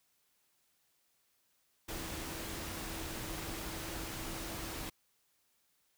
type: tone in noise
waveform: sine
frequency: 326.1 Hz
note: E4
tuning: 19 cents flat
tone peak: -49 dBFS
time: 1.88-4.9 s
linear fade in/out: 10 ms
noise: pink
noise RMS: -42 dBFS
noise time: 1.88-4.9 s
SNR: -10 dB
effects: white hiss -75 dBFS RMS until 5.97 s